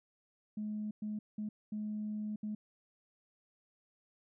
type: tone bursts at uneven times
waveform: sine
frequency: 212 Hz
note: G#3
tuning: 36 cents sharp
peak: -35 dBFS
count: 5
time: 0.57-0.91 / 1.02-1.19 / 1.38-1.49 / 1.72-2.36 / 2.43-2.55 s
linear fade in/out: 5 ms
effects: tanh soft clip ceiling -31 dBFS